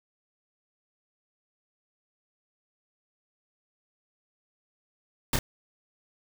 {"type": "noise with echo", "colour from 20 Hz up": "pink", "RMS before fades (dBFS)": -24, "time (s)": [5.33, 5.36], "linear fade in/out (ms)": 2, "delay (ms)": 30, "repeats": 1, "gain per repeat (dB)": -4, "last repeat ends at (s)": 5.39, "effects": []}